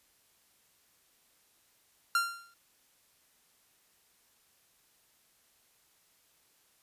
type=tone with exponential decay; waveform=45% pulse; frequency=1384 Hz; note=F6; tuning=16 cents flat; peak=-23 dBFS; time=2.15-2.54 s; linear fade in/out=2 ms; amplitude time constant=83 ms; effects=white hiss -68 dBFS RMS until 6.82 s + resampled to 32000 Hz